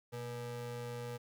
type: ring-modulated tone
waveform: square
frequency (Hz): 179.8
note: F#3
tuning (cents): -49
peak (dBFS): -38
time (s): 0.12-1.18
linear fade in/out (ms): 20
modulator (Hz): 303
effects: 12-bit